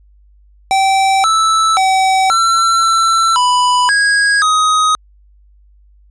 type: tone with pitch steps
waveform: square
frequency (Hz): 774 / 1315 / 763 / 1348 / 1340 / 991 / 1646 / 1256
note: G5 / E6 / G5 / E6 / E6 / B5 / G#6 / D#6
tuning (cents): -22 / -5 / -47 / +38 / +28 / +6 / -16 / +16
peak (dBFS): -10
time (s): 0.71-4.95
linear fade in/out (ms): 0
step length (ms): 530
effects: added 50 Hz sine -44 dBFS peak until 6.1 s + resampled to 22050 Hz